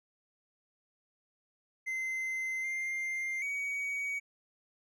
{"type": "tone with pitch steps", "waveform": "triangle", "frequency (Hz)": [2068, 2101, 2256], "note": ["C7", "C7", "C#7"], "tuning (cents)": [-21, 7, 30], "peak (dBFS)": -31, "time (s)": [1.86, 4.2], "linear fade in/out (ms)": 20, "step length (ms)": 780, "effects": []}